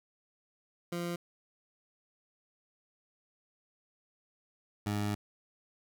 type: tone pair in turn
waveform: 20% pulse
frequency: 172.9 / 103.55 Hz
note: F3 / G#2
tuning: -17 / -5 cents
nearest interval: major sixth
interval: 888 cents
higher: first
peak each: -29 / -26 dBFS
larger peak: second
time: 0.92-1.16 / 4.86-5.15 s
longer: second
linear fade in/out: 5 ms
effects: none